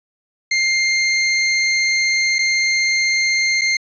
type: tone with dropouts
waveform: sawtooth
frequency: 2108 Hz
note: C7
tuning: 12 cents sharp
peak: -11 dBFS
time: 0.51-3.77 s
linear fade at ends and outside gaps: 5 ms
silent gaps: 2.385-2.389 / 3.612-3.616 s
effects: resampled to 16000 Hz